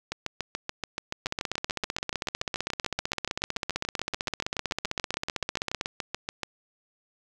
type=two click trains; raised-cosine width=0.2 ms; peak=-11 / -13 dBFS; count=72 / 45; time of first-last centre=1.26-5.811 / 0.12-6.433 s; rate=15.6 / 6.97 Hz; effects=none